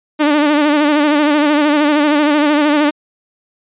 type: tone with vibrato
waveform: sawtooth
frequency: 296.6 Hz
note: D4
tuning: 17 cents sharp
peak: -6 dBFS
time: 0.19-2.91 s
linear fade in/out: 20 ms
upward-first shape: sine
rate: 13 Hz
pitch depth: 60 cents each way
effects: resampled to 8000 Hz